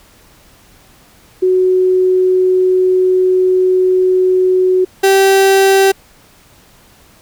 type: tone pair in turn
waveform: sine / 35% pulse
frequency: 370 / 388.1 Hz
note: F#4 / G4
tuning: 0 / -17 cents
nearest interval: minor second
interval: 83 cents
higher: second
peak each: -8 / -5 dBFS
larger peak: second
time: 1.42-4.85 / 5.03-5.92 s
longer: first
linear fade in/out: 10 ms
effects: pink hiss -46 dBFS RMS until 7.21 s